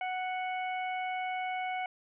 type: harmonic tone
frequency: 740 Hz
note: F#5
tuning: in tune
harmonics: 1 / 2 / 3 / 4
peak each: -33 / -44 / -39 / -49 dBFS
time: 0.01-1.86 s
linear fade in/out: 2 ms
effects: none